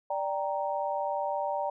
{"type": "chord", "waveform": "sine", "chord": "G minor", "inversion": "second", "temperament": "equal", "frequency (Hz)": [587.3, 784, 932.3], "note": ["D5", "G5", "Bb5"], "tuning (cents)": [0, 0, 0], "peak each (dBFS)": [-32, -33, -33], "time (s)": [0.1, 1.7], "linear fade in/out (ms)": 5, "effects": []}